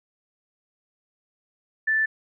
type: tone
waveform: sine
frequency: 1760 Hz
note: A6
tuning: in tune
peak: -19 dBFS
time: 1.87-2.06 s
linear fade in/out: 10 ms
effects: none